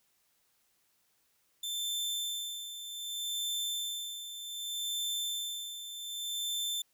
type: tone with tremolo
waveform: sawtooth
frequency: 3548 Hz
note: A7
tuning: 14 cents sharp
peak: -29 dBFS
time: 1.63-6.82 s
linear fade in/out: 5 ms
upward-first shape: sine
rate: 0.65 Hz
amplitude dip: 65%
effects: white hiss -73 dBFS RMS until 6.93 s